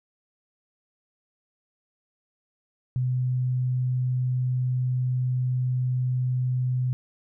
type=tone; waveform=sine; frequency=126.6 Hz; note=B2; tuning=43 cents sharp; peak=-22 dBFS; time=2.96-6.93 s; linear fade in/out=0 ms; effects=none